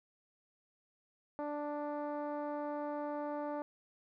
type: tone with low-pass filter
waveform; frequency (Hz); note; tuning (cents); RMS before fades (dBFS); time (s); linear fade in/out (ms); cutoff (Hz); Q
10% pulse; 294; D4; +2; -39; 1.39-3.62; 0; 760; 1.3
effects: none